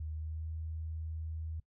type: tone with pitch glide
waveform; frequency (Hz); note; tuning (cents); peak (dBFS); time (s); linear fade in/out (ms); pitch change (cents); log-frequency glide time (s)
sine; 77.8 to 79.8; D#2 to D#2; 0 to +44; -37; 0-1.6; 5; +44; 0.12-0.48
effects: noise-tail reverb RT60 0.1 s tail -21 dB re dry